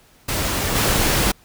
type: noise with level steps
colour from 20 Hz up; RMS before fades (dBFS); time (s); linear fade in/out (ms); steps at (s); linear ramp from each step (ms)
pink; -22 / -18; 0.28-1.32; 10; 0.75; 10
effects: pink hiss -53 dBFS RMS until 1.44 s